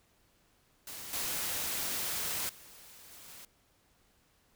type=noise with level steps; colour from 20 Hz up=white; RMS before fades=-44 / -35 / -54 / -52 / -50 dBFS; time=0.87-3.45 s; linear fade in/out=2 ms; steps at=1.13 / 2.49 / 3.11 / 3.28 s; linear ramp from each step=2 ms; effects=pink hiss -69 dBFS RMS until 4.55 s